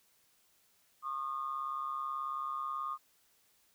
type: tone pair together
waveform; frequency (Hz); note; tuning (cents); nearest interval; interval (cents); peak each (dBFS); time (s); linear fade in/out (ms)
sine; 1083 / 1221.4; C#6 / D#6; -41 / -32; major second; 209; -39 / -36; 1.02-2.98; 50
effects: tanh soft clip ceiling -27 dBFS + white hiss -70 dBFS RMS until 3.74 s